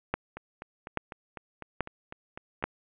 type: two click trains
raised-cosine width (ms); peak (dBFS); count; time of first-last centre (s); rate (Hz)
0.5; -24 / -12; 10 / 4; 0.37-2.626 / 0.14-2.64; 3.99 / 1.2
effects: resampled to 8000 Hz + 8-bit